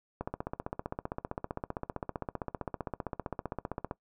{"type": "click train", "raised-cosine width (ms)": 1, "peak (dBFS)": -20, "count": 58, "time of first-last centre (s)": [0.21, 3.911], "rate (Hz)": 15.4, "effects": ["noise-tail reverb RT60 0.1 s tail -19 dB re dry"]}